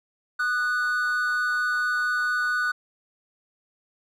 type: tone pair together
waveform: triangle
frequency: 1224.4 / 1480 Hz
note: D#6 / F#6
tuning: -28 / 0 cents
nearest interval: minor third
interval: 328 cents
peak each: -28 / -21 dBFS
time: 0.39-2.72 s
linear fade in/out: 10 ms
effects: none